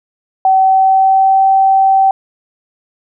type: tone with pitch glide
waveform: sine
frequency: 763 to 772.8 Hz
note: G5 to G5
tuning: -47 to -25 cents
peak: -6 dBFS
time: 0.45-2.11 s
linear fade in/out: 2 ms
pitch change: +22 cents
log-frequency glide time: 0.59-1.46 s
effects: none